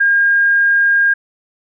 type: tone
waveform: sine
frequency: 1616 Hz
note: G#6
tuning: 48 cents flat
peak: -9 dBFS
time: 0-1.14 s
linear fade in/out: 10 ms
effects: none